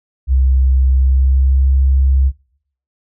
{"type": "tone with pitch glide", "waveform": "sine", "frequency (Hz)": [65.41, 66.94], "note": ["C2", "C2"], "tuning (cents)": [0, 40], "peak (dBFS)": -9, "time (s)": [0.27, 2.32], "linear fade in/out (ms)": 50, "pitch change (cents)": 40, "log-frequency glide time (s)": [0.88, 1.72], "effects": ["noise-tail reverb RT60 0.6 s tail -20 dB re dry"]}